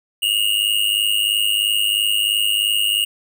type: tone with amplitude modulation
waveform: square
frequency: 2853 Hz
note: F7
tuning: 36 cents sharp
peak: -13 dBFS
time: 0.22-3.05 s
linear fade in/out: 10 ms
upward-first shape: sine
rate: 103 Hz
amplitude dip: 80%
effects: none